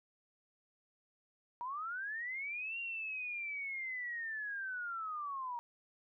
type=linear two-way sweep; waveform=sine; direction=up then down; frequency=938 to 2779 to 938 Hz; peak=-38 dBFS; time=1.61-5.59 s; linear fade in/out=0 ms; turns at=2.79 s; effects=none